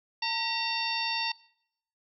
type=harmonic tone with a mistuned harmonic; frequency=910 Hz; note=A#5; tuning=42 cents flat; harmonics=1 / 2 / 3 / 4 / 5 / 6; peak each=-33 / -38 / -33 / -37 / -33 / -39 dBFS; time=0.22-1.32 s; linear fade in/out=5 ms; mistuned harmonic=2; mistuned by=+94 cents; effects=noise-tail reverb RT60 0.8 s tail -25 dB re dry